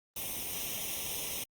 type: noise with comb filter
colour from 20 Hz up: white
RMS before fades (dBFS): -37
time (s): 0.16-1.44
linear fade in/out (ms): 5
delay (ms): 0.33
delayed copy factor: +0.8
effects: Opus 32 kbps